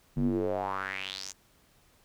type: tone with band-pass filter sweep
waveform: square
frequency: 47.95 Hz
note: G1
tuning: 37 cents flat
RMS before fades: -32 dBFS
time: 0.16-1.33 s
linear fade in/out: 20 ms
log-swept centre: 180 to 7000 Hz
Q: 4.6
effects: pink hiss -64 dBFS RMS until 2.04 s